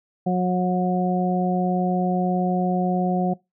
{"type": "harmonic tone", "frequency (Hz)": 181.7, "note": "F#3", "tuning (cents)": -31, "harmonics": [1, 2, 3, 4], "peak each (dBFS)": [-20, -28, -29, -25], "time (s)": [0.26, 3.34], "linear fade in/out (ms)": 10, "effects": ["noise-tail reverb RT60 0.2 s tail -23 dB re dry"]}